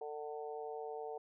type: harmonic tone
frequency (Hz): 149.6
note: D3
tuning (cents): +32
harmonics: 3 / 4 / 5 / 6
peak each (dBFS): -43 / -51 / -46 / -53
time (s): 0.01-1.18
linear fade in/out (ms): 5
effects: none